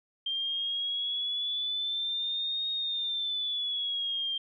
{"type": "exponential two-way sweep", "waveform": "sine", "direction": "up then down", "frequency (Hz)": [3173, 3729, 3173], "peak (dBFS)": -29, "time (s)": [0.26, 4.38], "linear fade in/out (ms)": 5, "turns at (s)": 2.7, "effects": []}